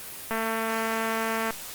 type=click train; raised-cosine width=0.5 ms; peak=-14 dBFS; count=269; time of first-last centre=0.31-1.506 s; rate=224 Hz; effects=white hiss -39 dBFS RMS until 1.74 s + Opus 32 kbps